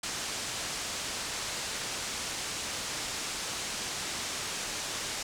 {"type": "low-pass noise", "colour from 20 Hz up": "white", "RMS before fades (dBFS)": -36, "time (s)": [0.03, 5.23], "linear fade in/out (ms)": 5, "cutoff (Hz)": 8000, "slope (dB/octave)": 24, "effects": []}